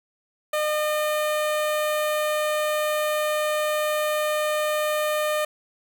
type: tone with notch filter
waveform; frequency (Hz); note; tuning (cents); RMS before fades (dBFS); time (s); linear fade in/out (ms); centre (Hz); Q
sawtooth; 607; D#5; -43; -24; 0.53-5.45; 5; 5300; 1.7
effects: 9-bit